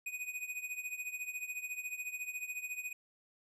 square tone with tremolo, 2489 Hz, D#7, in tune, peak -36 dBFS, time 0.06-2.93 s, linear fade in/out 5 ms, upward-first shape triangle, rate 14 Hz, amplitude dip 85%, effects resampled to 32000 Hz

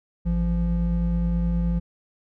triangle tone pair together, 54.18 / 172 Hz, A1 / F3, -26 / -26 cents, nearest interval octave + minor sixth, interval 2000 cents, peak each -21 dBFS, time 0.25-1.8 s, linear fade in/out 20 ms, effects none

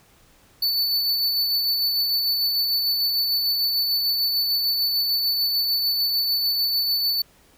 square tone with tremolo, 4489 Hz, C#8, 21 cents sharp, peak -19 dBFS, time 0.62-7.22 s, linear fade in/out 5 ms, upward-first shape sine, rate 6.7 Hz, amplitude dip 30%, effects pink hiss -56 dBFS RMS until 7.57 s

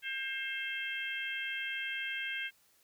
harmonic tone, 532 Hz, C5, 29 cents sharp, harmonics 3 / 4 / 5 / 6, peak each -39 / -40 / -41 / -42 dBFS, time 0.02-2.51 s, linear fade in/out 50 ms, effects white hiss -68 dBFS RMS until 2.83 s

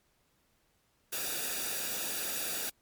white noise with comb filter, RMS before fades -35 dBFS, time 1.12-2.7 s, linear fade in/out 10 ms, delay 0.95 ms, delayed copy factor -0.65, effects pink hiss -72 dBFS RMS until 2.81 s + MP3 96 kbps

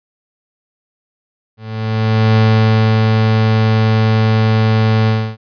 35% pulse tone with ADSR envelope, 110.1 Hz, A2, 2 cents sharp, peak -6 dBFS, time 1.57-5.37 s, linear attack 790 ms, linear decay 640 ms, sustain -2 dB, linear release 290 ms, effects resampled to 11025 Hz

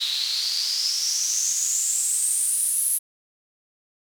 white noise with band-pass filter sweep, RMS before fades -24 dBFS, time 0-2.99 s, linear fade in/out 20 ms, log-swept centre 3800 to 11000 Hz, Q 8.1, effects none

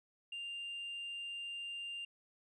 sine tone, 2794 Hz, F7, in tune, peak -39 dBFS, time 0.32-2.05 s, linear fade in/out 5 ms, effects tanh soft clip ceiling -39 dBFS

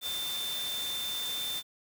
sine tone in noise, 3564 Hz, A7, 22 cents sharp, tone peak -33 dBFS, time 0.01-1.63 s, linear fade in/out 50 ms, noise white, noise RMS -39 dBFS, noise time 0.01-1.63 s, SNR +3 dB, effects none

